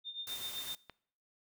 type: tone with tremolo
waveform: sine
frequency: 3626 Hz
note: A#7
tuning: 49 cents flat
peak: -36 dBFS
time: 0.04-0.77 s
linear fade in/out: 50 ms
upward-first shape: triangle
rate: 7.8 Hz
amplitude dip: 85%
type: noise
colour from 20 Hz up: white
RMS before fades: -45 dBFS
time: 0.27-0.75 s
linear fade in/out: 2 ms
type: click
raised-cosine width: 0.3 ms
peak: -31 dBFS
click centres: 0.897 s
effects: noise-tail reverb RT60 0.6 s tail -22 dB re dry